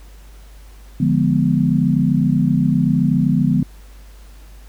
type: chord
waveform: sine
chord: D diminished seventh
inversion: none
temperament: equal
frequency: 146.83 / 174.61 / 207.7 / 246.9 Hz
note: D3 / F3 / Ab3 / Cb4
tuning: 0 / 0 / 0 / 0 cents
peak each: -18 / -18 / -20 / -18 dBFS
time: 1-3.63 s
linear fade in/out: 5 ms
effects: added 50 Hz sine -38 dBFS peak until 4.68 s + pink hiss -50 dBFS RMS until 4.68 s